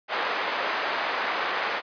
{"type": "band-pass noise", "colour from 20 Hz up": "white", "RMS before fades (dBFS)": -28, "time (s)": [0.08, 1.82], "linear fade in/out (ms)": 50, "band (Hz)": [530, 1700], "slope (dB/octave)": 12, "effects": ["resampled to 11025 Hz"]}